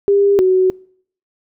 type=tone pair in turn; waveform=sine; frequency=400.9 / 372.8 Hz; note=G4 / F#4; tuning=+39 / +13 cents; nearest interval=minor second; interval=126 cents; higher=first; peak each=-9 dBFS; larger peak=neither; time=0.08-0.39 / 0.39-0.7 s; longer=neither; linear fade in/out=0 ms; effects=noise-tail reverb RT60 0.6 s tail -26 dB re dry